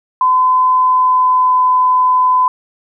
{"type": "tone with pitch glide", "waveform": "sine", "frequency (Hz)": [1018, 1011], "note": ["C6", "B5"], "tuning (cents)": [-48, 40], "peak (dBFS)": -8, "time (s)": [0.21, 2.48], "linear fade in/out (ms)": 2, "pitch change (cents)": -12, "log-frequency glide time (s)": [0.73, 1.58], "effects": []}